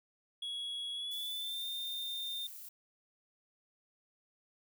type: tone with pitch glide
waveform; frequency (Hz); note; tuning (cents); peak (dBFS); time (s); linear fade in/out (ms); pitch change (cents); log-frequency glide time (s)
triangle; 3342 to 3623; G#7 to A7; +10 to +50; -36; 0.42-2.47; 5; +140; 0.93-1.66
type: noise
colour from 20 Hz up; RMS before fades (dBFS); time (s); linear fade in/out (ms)
violet; -49; 1.11-2.69; 5
effects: none